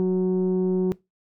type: tone pair together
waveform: sine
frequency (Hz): 184.15 / 370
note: F#3 / F#4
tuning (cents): -8 / 0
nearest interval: octave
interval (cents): 1208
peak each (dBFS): -20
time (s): 0-0.92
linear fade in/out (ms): 0
effects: noise-tail reverb RT60 0.2 s tail -22 dB re dry + tanh soft clip ceiling -16 dBFS